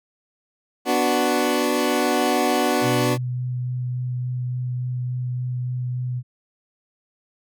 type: chord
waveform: 20% pulse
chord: B minor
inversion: none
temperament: equal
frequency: 246.9 / 293.7 / 370 Hz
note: B3 / D4 / F#4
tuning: 0 / 0 / 0 cents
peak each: -18 dBFS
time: 0.85-3.18 s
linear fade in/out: 50 ms
type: tone with vibrato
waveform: sine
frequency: 125 Hz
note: B2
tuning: 21 cents sharp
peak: -23 dBFS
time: 2.81-6.23 s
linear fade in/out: 50 ms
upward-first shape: sine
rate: 3.5 Hz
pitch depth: 9 cents each way
effects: none